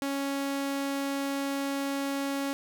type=tone; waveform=sawtooth; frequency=277.2 Hz; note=C#4; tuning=in tune; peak=-25 dBFS; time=0.02-2.53 s; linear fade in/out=0 ms; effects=none